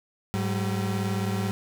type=tone pair together; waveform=35% pulse; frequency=104.7 / 191.25 Hz; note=G#2 / G3; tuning=+15 / -42 cents; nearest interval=minor seventh; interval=1043 cents; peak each=-26 / -27 dBFS; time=0.34-1.51 s; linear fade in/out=0 ms; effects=none